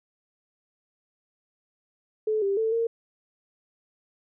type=tone with pitch steps; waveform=sine; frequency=432.4 / 395.4 / 444.4 / 459.5 Hz; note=A4 / G4 / A4 / A#4; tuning=-30 / +15 / +17 / -25 cents; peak=-22 dBFS; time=2.27-2.87 s; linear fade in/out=5 ms; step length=150 ms; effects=none